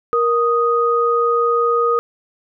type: tone pair together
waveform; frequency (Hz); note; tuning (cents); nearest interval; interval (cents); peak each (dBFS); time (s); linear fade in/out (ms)
sine; 469.7 / 1244.5; A#4 / D#6; +13 / 0; octave + perfect fourth; 1687; -16; 0.13-1.99; 0
effects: none